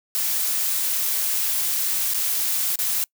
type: noise with dropouts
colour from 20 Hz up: blue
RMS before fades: -23 dBFS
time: 0.15-3.04 s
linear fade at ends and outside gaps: 0 ms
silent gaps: 2.137-2.144 / 2.757-2.789 s
effects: noise-tail reverb RT60 0.1 s tail -26 dB re dry